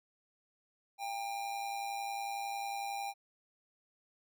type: tone with amplitude modulation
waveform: square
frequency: 799 Hz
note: G5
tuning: 33 cents sharp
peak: -35 dBFS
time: 0.98-3.14 s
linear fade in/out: 50 ms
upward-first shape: sine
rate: 111 Hz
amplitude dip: 50%
effects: none